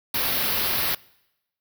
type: band-stop noise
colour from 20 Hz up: white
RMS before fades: -24 dBFS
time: 0.14-0.95 s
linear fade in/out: 5 ms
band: 5200 to 11000 Hz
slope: 48 dB/octave
effects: noise-tail reverb RT60 0.9 s tail -24 dB re dry